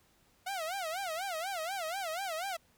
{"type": "tone with vibrato", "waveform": "sawtooth", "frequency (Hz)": 708, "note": "F5", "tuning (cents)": 23, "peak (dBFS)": -31, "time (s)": [0.46, 2.57], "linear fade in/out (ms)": 10, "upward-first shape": "sine", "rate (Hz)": 4.1, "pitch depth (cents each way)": 210, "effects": ["pink hiss -68 dBFS RMS until 2.77 s"]}